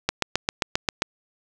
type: click train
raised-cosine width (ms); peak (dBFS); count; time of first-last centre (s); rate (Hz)
0.2; -3; 8; 0.09-1.021; 7.52
effects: none